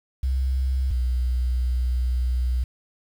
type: tone pair in turn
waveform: sine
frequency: 65.41 / 62.04 Hz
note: C2 / B1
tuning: 0 / +9 cents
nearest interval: minor second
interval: 91 cents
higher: first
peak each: -20 dBFS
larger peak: neither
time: 0.23-0.91 / 0.91-2.64 s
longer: second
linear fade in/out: 5 ms
effects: 8-bit